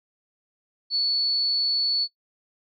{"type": "tone", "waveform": "sine", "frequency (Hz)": 4434, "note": "C#8", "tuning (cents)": 0, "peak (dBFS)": -20, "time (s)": [0.9, 2.08], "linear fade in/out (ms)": 50, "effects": ["noise-tail reverb RT60 0.1 s tail -21 dB re dry"]}